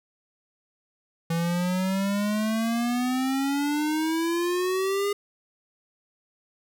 square exponential sweep, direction up, 164.9 to 410 Hz, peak -24 dBFS, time 1.3-5.13 s, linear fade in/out 5 ms, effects none

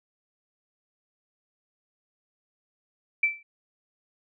sine tone with exponential decay, 2329 Hz, D7, 15 cents flat, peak -16 dBFS, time 3.23-3.43 s, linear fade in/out 5 ms, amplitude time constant 43 ms, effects none

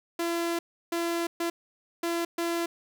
sawtooth tone bursts at uneven times, 338.9 Hz, E4, 48 cents sharp, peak -23 dBFS, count 5, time 0.19-0.59 / 0.92-1.27 / 1.4-1.5 / 2.03-2.25 / 2.38-2.66 s, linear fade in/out 5 ms, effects none

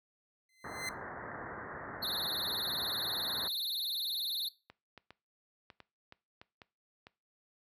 sawtooth tone with exponential growth, 2059 Hz, C7, 28 cents flat, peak -30 dBFS, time 0.49-0.89 s, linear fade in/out 2 ms, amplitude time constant 86 ms
white low-pass noise, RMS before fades -44 dBFS, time 0.64-3.48 s, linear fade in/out 5 ms, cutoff 1900 Hz, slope 96 dB/octave
square tone with vibrato, 3955 Hz, B7, 2 cents sharp, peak -34 dBFS, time 2.02-4.49 s, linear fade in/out 10 ms, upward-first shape triangle, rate 20 Hz, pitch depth 220 cents each way
clicks, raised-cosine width 0.3 ms, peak -34 dBFS, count 9, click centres 4.7 / 4.977 / 5.106 / 5.702 / 5.803 / 6.124 / 6.415 / 6.618 / 7.069 s
effects noise-tail reverb RT60 0.3 s tail -20 dB re dry + high-pass 60 Hz 12 dB/octave

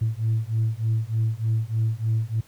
sine beating tone pair, 110 / 113.3 Hz, A2 / A#2, 0 / -49 cents, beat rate 3.3 Hz, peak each -23 dBFS, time 0.01-2.41 s, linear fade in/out 10 ms, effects tanh soft clip ceiling -16 dBFS + pink hiss -55 dBFS RMS until 2.47 s

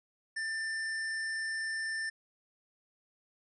sine tone with tanh clipping, 1784 Hz, A6, 23 cents sharp, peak -35 dBFS, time 0.36-2.1 s, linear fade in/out 10 ms, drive 17 dB, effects resampled to 24000 Hz

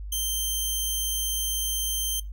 10% pulse tone, 3136 Hz, G7, in tune, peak -18 dBFS, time 0.12-2.2 s, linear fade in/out 5 ms, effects noise-tail reverb RT60 0.2 s tail -19 dB re dry + added 50 Hz sine -33 dBFS peak until 2.32 s

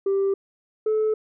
sine tone pair in turn, 392 / 433.2 Hz, G4 / A4, 0 / -27 cents, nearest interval major second, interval 173 cents, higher second, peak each -17 dBFS, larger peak neither, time 0.06-0.34 / 0.86-1.14 s, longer neither, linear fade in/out 5 ms, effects tanh soft clip ceiling -17 dBFS

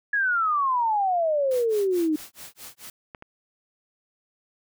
sine exponential sweep, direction down, 1700 to 300 Hz, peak -20 dBFS, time 0.13-2.16 s, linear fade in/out 5 ms
white noise with tremolo, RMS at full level -40 dBFS, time 1.51-2.9 s, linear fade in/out 2 ms, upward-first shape sine, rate 4.6 Hz, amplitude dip 100%
clicks, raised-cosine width 0.5 ms, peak -24 / -27 dBFS, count 2, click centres 3.148 / 3.224 s
effects none

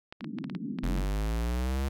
clicks, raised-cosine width 0.3 ms, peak -25 dBFS, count 11, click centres 0.125 / 0.208 / 0.244 / 0.386 / 0.442 / 0.498 / 0.55 / 0.787 / 0.835 / 0.865 / 0.978 s
pink band-pass noise, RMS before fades -36 dBFS, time 0.2-1.06 s, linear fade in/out 50 ms, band 160 to 300 Hz, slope 48 dB/octave
square linear sweep, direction up, 43 to 69.3 Hz, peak -28 dBFS, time 0.83-1.89 s, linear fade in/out 10 ms
effects none

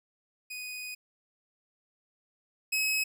sawtooth tone pair in turn, 2489 / 2559 Hz, D#7 / D#7, 0 / +48 cents, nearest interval unison, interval 48 cents, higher second, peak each -34 / -23 dBFS, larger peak second, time 0.5-0.95 / 2.72-3.04 s, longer first, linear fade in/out 10 ms, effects none

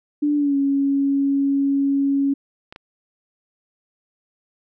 sine tone with pitch glide, 293.7 to 277.5 Hz, D4 to C#4, 0 to +2 cents, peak -16 dBFS, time 0.22-2.34 s, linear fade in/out 10 ms, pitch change -98 cents, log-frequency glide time 0.36-0.56 s
clicks, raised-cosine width 0.3 ms, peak -22 dBFS, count 2, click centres 2.725 / 2.761 s
effects none

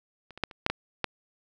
clicks, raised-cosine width 0.3 ms, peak -30 / -27 / -10 / -29 / -7 / -11 / -10 dBFS, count 7, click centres 0.307 / 0.376 / 0.437 / 0.512 / 0.664 / 0.7 / 1.043 s, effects none

